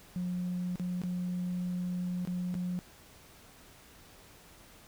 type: tone with dropouts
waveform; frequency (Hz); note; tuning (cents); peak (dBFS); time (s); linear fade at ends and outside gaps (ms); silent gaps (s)
sine; 179.4; F3; +47; -30; 0.16-2.79; 0; 0.757-0.797 / 1.017-1.036 / 2.251-2.274 / 2.542-2.551
effects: tanh soft clip ceiling -28 dBFS + pink hiss -56 dBFS RMS until 4.87 s